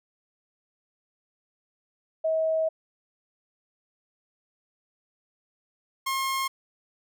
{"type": "tone pair in turn", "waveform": ["sine", "sawtooth"], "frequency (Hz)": [640, 1072], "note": ["D#5", "C6"], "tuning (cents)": [49, 42], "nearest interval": "major sixth", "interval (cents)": 893, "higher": "second", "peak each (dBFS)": -22, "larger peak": "neither", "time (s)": [[2.24, 2.69], [6.06, 6.48]], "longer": "first", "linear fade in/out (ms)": 10, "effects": []}